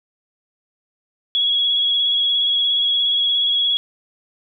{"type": "tone with vibrato", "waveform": "sine", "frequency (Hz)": 3338, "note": "G#7", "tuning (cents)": 8, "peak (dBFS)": -15, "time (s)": [1.35, 3.77], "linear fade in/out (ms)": 0, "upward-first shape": "triangle", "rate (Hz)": 17, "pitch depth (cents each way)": 29, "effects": []}